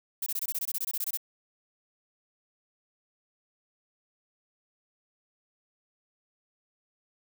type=noise bursts; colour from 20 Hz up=violet; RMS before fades=-31 dBFS; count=15; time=0.22-1.173 s; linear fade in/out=5 ms; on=43 ms; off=22 ms; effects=none